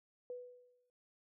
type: tone with exponential decay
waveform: sine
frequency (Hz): 493.9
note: B4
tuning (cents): 0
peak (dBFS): -40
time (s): 0.3-0.9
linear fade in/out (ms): 1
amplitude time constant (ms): 130
effects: none